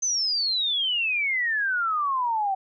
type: exponential sweep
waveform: sine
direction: down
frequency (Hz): 6272 to 756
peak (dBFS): -22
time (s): 0.02-2.55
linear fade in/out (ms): 10
effects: none